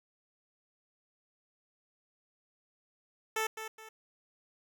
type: tone with echo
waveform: 10% pulse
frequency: 440 Hz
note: A4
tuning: in tune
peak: -22 dBFS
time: 3.36-3.47 s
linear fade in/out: 5 ms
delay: 210 ms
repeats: 2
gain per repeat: -9 dB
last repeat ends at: 3.89 s
effects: none